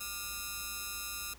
5% pulse ring-modulated tone, 1300 Hz, E6, 24 cents flat, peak -23 dBFS, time 0-1.34 s, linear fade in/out 10 ms, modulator 105 Hz, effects added 57 Hz sine -54 dBFS peak until 1.38 s + pink hiss -57 dBFS RMS until 1.38 s

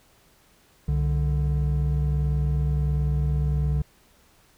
triangle tone pair together, 65.41 / 146.84 Hz, C2 / D3, 0 / 0 cents, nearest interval octave + major second, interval 1400 cents, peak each -21 / -22 dBFS, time 0.88-3.82 s, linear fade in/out 5 ms, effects pink hiss -59 dBFS RMS until 4.57 s

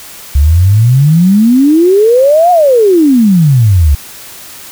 sine exponential two-way sweep, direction up then down, 67.4 to 730 to 67.4 Hz, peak -3 dBFS, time 0.35-3.95 s, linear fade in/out 5 ms, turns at 2.51 s, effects white hiss -30 dBFS RMS until 4.71 s

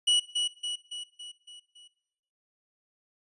45% pulse tone with echo, 2934 Hz, F#7, 15 cents flat, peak -20 dBFS, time 0.07-0.2 s, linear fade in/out 10 ms, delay 280 ms, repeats 6, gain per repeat -5 dB, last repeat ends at 1.88 s, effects noise-tail reverb RT60 0.8 s tail -17 dB re dry + resampled to 24000 Hz

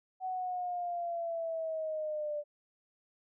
sine linear sweep, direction down, 751 to 587.3 Hz, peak -33 dBFS, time 0.2-2.44 s, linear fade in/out 50 ms, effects none

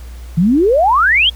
sine exponential sweep, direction up, 155.56 to 3390 Hz, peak -8 dBFS, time 0.37-1.3 s, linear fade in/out 10 ms, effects added 60 Hz sine -28 dBFS peak until 1.35 s + pink hiss -43 dBFS RMS until 1.35 s

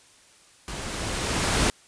pink noise with level ramp, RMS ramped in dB -35 to -21 dBFS, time 0.68-1.7 s, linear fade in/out 0 ms, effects white hiss -55 dBFS RMS until 1.87 s + resampled to 22050 Hz

